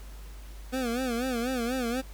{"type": "tone with vibrato", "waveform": "25% pulse", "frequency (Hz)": 246.3, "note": "B3", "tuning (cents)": -5, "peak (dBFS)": -24, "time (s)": [0.72, 2.02], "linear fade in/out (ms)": 20, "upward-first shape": "sine", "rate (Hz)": 4.1, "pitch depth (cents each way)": 120, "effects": ["added 50 Hz sine -41 dBFS peak until 2.13 s", "pink hiss -53 dBFS RMS until 2.13 s"]}